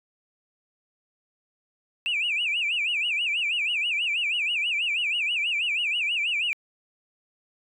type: tone with vibrato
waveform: sine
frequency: 2600 Hz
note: E7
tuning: 24 cents flat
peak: -22 dBFS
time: 2.06-6.53 s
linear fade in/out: 0 ms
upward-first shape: sine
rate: 6.2 Hz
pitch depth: 210 cents each way
effects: tanh soft clip ceiling -19 dBFS